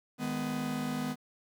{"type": "chord", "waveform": "45% pulse", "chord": "G# minor", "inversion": "second", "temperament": "just", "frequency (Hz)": [155.74, 207.7, 249.2], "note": ["D#3", "G#3", "B3"], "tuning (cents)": [2, 0, 16], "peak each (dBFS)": [-39, -38, -34], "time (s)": [0.18, 1.16], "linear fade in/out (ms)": 50, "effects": ["10-bit"]}